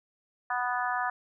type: harmonic tone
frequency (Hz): 246.9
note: B3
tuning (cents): 0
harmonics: 3 / 4 / 5 / 6 / 7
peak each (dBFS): -32 / -33 / -34 / -35 / -35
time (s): 0.5-1.1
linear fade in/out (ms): 5
effects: none